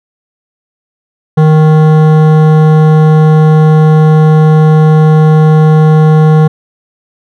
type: tone with hard clipping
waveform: sine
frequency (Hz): 155.56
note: D#3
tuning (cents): 0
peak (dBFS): -4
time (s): 1.37-6.48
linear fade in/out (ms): 10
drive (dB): 14
effects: none